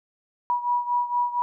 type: beating tone pair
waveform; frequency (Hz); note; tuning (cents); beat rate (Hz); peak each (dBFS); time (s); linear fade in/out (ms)
sine; 969 / 973.3; B5 / B5; -33 / -26; 4.3; -23 / -27; 0.5-1.42; 0
effects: none